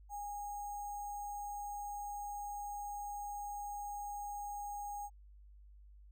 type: tone with sample-and-hold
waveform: sine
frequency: 818 Hz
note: G#5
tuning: 26 cents flat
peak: -40 dBFS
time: 0.09-5.1 s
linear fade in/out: 50 ms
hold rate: 7350 Hz
effects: added 50 Hz sine -55 dBFS peak until 6.11 s